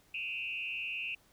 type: tone with frequency modulation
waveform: sine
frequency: 2635 Hz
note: E7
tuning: 1 cent flat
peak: -35 dBFS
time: 0.14-1.15 s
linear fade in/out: 5 ms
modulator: 127 Hz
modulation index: 1.5
effects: pink hiss -66 dBFS RMS until 1.32 s